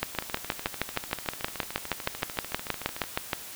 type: two click trains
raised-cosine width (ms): 0.3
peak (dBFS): -19 / -9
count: 40 / 22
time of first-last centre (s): 0.15-3.039 / 0.03-3.332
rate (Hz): 13.5 / 6.36
effects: white hiss -42 dBFS RMS until 3.55 s